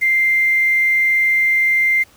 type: tone with quantisation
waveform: sine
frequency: 2093 Hz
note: C7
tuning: in tune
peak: -12 dBFS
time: 0.01-2.04 s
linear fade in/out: 20 ms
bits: 6
effects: pink hiss -50 dBFS RMS until 2.16 s